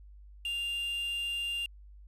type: tone with quantisation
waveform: triangle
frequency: 2794 Hz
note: F7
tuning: in tune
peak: -30 dBFS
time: 0.45-1.66 s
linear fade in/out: 2 ms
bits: 8
effects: added 50 Hz sine -49 dBFS peak until 2.07 s + resampled to 32000 Hz